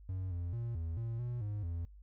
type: tone with pitch steps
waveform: triangle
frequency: 93.4 / 86.9 / 117.3 / 82.2 / 115.2 / 121.2 / 103.8 / 84.7 Hz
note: F#2 / F2 / A#2 / E2 / A#2 / B2 / G#2 / E2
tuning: +17 / -8 / +11 / -4 / -20 / -32 / 0 / +48 cents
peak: -34 dBFS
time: 0.09-1.85 s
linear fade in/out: 0 ms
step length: 220 ms
effects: noise-tail reverb RT60 0.1 s tail -20 dB re dry + added 50 Hz sine -52 dBFS peak until 2.02 s